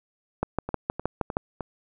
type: two click trains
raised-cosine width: 1 ms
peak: -17 / -10 dBFS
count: 4 / 7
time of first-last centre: 0.69-1.607 / 0.43-1.369 s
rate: 3.27 / 6.39 Hz
effects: none